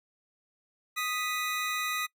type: tone pair together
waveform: 25% pulse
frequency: 1244.5 / 1975.5 Hz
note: D#6 / B6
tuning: 0 / 0 cents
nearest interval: minor sixth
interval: 800 cents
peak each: -28 / -30 dBFS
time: 0.96-2.07 s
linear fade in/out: 20 ms
effects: noise-tail reverb RT60 0.1 s tail -23 dB re dry